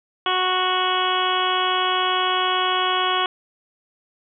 harmonic tone, 368.9 Hz, F#4, 5 cents flat, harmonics 1 / 2 / 3 / 4 / 5 / 6 / 7 / 8 / 9, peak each -28 / -26 / -22 / -28 / -34 / -33 / -34 / -27 / -27 dBFS, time 0.26-3.26 s, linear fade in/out 2 ms, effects none

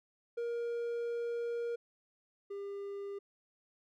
triangle tone pair in turn, 471.1 / 400.3 Hz, A#4 / G4, +18 / +36 cents, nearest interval minor third, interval 282 cents, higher first, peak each -32 / -37 dBFS, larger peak first, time 0.37-1.76 / 2.5-3.19 s, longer first, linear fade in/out 10 ms, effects none

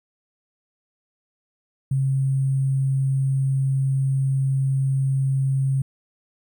sine tone with sample-and-hold, 134.7 Hz, C#3, 49 cents flat, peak -18 dBFS, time 1.91-5.82 s, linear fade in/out 5 ms, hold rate 8820 Hz, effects none

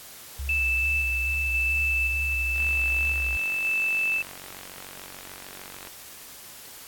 sine tone with vibrato, 65.41 Hz, C2, in tune, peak -29 dBFS, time 0.39-3.37 s, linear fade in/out 5 ms, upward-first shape square, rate 2.3 Hz, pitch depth 71 cents each way
sine tone with tremolo, 2637 Hz, E7, in tune, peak -22 dBFS, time 0.49-4.22 s, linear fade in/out 2 ms, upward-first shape square, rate 0.95 Hz, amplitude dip 25%
click train, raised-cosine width 0.3 ms, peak -25 dBFS, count 156, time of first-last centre 2.56-5.872 s, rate 46.8 Hz
effects white hiss -44 dBFS RMS until 6.87 s + AAC 64 kbps

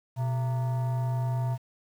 sine tone with frequency modulation, 124 Hz, B2, 7 cents sharp, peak -23 dBFS, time 0.16-1.58 s, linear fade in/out 50 ms, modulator 797 Hz, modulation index 0.37, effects tanh soft clip ceiling -24 dBFS + 9-bit

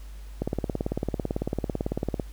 click train, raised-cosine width 2 ms, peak -13 dBFS, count 33, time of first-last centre 0.42-2.198 s, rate 18 Hz, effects added 50 Hz sine -38 dBFS peak until 2.32 s + pink hiss -55 dBFS RMS until 2.32 s

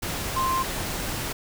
sine tone in noise, 1049 Hz, C6, 4 cents sharp, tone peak -22 dBFS, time 0.36-0.63 s, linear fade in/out 10 ms, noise pink, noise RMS -30 dBFS, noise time 0.02-1.33 s, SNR +5 dB, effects none

